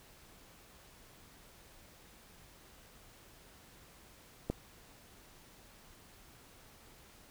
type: click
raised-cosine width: 2 ms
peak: -19 dBFS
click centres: 4.5 s
effects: pink hiss -59 dBFS RMS until 7.3 s